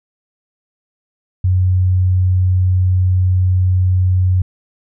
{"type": "tone", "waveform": "sine", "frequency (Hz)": 92, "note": "F#2", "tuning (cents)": -9, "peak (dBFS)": -10, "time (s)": [1.44, 4.42], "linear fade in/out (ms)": 5, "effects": []}